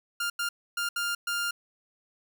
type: tone bursts at uneven times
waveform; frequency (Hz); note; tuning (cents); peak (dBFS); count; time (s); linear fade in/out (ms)
sawtooth; 1400; F6; +4; -24; 5; 0.2-0.3 / 0.39-0.49 / 0.77-0.89 / 0.96-1.15 / 1.27-1.51; 5
effects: none